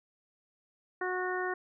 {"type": "harmonic tone", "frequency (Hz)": 366.4, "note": "F#4", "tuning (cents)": -17, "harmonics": [1, 2, 3, 4, 5], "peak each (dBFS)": [-34, -38, -39, -38, -38], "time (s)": [1.01, 1.54], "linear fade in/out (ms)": 5, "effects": []}